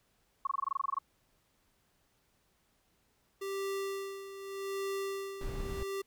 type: tone bursts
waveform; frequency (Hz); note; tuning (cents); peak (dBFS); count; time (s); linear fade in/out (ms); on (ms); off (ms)
sine; 1100; C#6; -14; -28; 13; 0.45-0.987; 5; 21; 22
type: tone with tremolo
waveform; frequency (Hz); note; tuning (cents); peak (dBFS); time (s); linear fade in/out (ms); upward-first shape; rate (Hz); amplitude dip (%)
square; 392; G4; 0; -34; 3.41-6.02; 10; sine; 0.83; 70
type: noise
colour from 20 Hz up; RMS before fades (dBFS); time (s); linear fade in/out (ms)
brown; -38; 5.41-5.83; 2
effects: pink hiss -73 dBFS RMS until 6.06 s